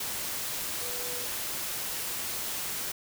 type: tone in noise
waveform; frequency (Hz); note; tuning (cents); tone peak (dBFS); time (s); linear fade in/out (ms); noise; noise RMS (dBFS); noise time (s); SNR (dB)
sine; 490.6; B4; -12; -42; 0.81-1.25; 5; white; -34; 0-2.92; -11
effects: none